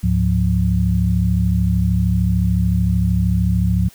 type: tone cluster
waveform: sine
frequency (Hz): 71.9 / 105.3 / 177.8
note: D2 / G#2 / F3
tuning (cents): -36 / +24 / +31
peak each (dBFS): -18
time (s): 0.03-3.89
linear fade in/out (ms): 10
effects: white hiss -47 dBFS RMS until 3.94 s